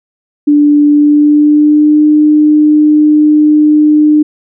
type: tone with pitch glide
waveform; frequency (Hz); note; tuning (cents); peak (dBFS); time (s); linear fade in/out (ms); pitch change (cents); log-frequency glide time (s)
sine; 293.4 to 302; D4 to D4; -2 to +48; -3; 0.47-4.23; 10; +50; 0.89-2.04
effects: none